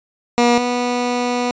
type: tone pair in turn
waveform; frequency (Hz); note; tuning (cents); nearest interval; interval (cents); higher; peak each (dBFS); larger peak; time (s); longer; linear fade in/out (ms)
15% pulse; 240 / 244.9; B3 / B3; -49 / -14; unison; 35; second; -5 / -11; first; 0.38-0.58 / 0.58-1.51; second; 0
effects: resampled to 16000 Hz